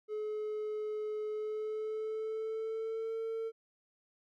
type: tone with pitch glide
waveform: triangle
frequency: 426.7 to 450 Hz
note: G#4 to A4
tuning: +47 to +39 cents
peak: -32 dBFS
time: 0.08-3.52 s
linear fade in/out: 50 ms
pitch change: +92 cents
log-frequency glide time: 1.29-3.17 s
effects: tanh soft clip ceiling -28 dBFS